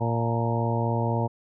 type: harmonic tone with a mistuned harmonic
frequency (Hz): 116.2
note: A#2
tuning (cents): -5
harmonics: 1 / 2 / 3 / 4 / 5 / 6 / 7 / 8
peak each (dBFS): -25 / -31 / -34 / -33 / -33 / -35 / -35 / -32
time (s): 0-1.28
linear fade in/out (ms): 20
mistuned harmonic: 7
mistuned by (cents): +67
effects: none